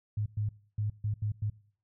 sine tone bursts at uneven times, 105.3 Hz, G#2, 24 cents sharp, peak -28 dBFS, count 6, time 0.17-0.26 / 0.37-0.49 / 0.78-0.9 / 1.04-1.14 / 1.22-1.32 / 1.42-1.5 s, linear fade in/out 5 ms, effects noise-tail reverb RT60 0.5 s tail -21 dB re dry

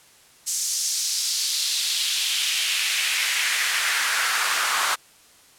pink noise with high-pass filter sweep, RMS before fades -23 dBFS, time 0.46-4.96 s, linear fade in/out 20 ms, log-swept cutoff 6600 to 1100 Hz, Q 2, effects white hiss -53 dBFS RMS until 5.58 s + low-pass 11000 Hz 12 dB/octave

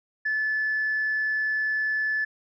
sine tone, 1735 Hz, A6, 25 cents flat, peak -22 dBFS, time 0.25-2.25 s, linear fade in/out 10 ms, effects tanh soft clip ceiling -19 dBFS

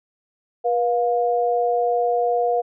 sine tone pair together, 483.4 / 706 Hz, B4 / F5, -37 / +19 cents, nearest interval perfect fifth, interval 656 cents, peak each -20 dBFS, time 0.64-2.62 s, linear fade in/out 20 ms, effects none

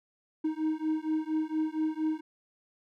triangle beating tone pair, 311.1 / 315.4 Hz, D#4 / D#4, 0 / +24 cents, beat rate 4.3 Hz, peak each -29 dBFS, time 0.44-2.21 s, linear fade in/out 10 ms, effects none

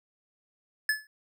square tone with exponential decay, 1723 Hz, A6, 37 cents flat, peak -21 dBFS, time 0.89-1.07 s, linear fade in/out 2 ms, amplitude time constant 39 ms, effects none

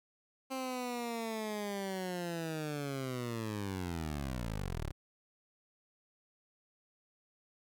15% pulse linear sweep, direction down, 265.7 to 32.7 Hz, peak -30 dBFS, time 0.5-4.92 s, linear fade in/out 20 ms, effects none

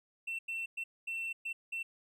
triangle tone bursts at uneven times, 2695 Hz, E7, 38 cents sharp, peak -33 dBFS, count 6, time 0.27-0.39 / 0.48-0.66 / 0.77-0.84 / 1.07-1.33 / 1.45-1.53 / 1.72-1.83 s, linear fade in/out 10 ms, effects tanh soft clip ceiling -29 dBFS

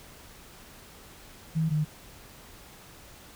sine tone pair in turn, 160 / 152.62 Hz, D#3 / D#3, +49 / -33 cents, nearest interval minor second, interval 82 cents, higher first, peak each -23 dBFS, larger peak neither, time 1.55-1.7 / 1.7-1.85 s, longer neither, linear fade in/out 20 ms, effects pink hiss -50 dBFS RMS until 3.35 s

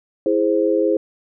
sine chord, E augmented, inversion none, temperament equal, 329.6 / 415.3 / 523.3 Hz, E4 / G#4 / B#4, 0 / 0 / 0 cents, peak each -19 dBFS, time 0.26-0.97 s, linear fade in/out 2 ms, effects none

